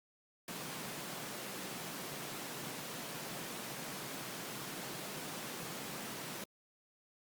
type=high-pass noise; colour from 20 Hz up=pink; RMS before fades=-44 dBFS; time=0.48-6.44 s; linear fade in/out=2 ms; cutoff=130 Hz; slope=48 dB/octave; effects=Opus 48 kbps